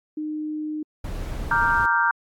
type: tone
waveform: sine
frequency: 305.9 Hz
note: D#4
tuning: 29 cents flat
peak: -26 dBFS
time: 0.17-0.83 s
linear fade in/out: 5 ms
type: noise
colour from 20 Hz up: brown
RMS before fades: -30 dBFS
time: 1.04-1.86 s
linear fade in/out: 5 ms
type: chord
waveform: sine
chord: G minor seventh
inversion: first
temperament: equal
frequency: 932.3 / 1174.7 / 1396.9 / 1568 Hz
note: Bb5 / D6 / F6 / G6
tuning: 0 / 0 / 0 / 0 cents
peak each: -22 / -26 / -23 / -22 dBFS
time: 1.51-2.11 s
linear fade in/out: 2 ms
effects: AAC 64 kbps